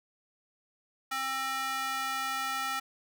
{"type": "tone with high-pass filter", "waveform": "square", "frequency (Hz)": 266.2, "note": "C4", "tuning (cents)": 30, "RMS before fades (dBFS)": -33, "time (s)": [1.11, 2.8], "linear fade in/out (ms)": 10, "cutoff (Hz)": 1200, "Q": 1.8, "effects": []}